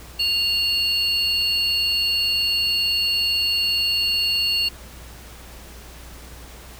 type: tone pair together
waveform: triangle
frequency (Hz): 2794 / 4388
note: F7 / C#8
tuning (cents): 0 / -18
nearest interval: minor sixth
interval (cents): 782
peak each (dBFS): -20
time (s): 0.19-4.69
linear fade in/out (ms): 10
effects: added 60 Hz sine -41 dBFS peak until 6.79 s + pink hiss -43 dBFS RMS until 6.79 s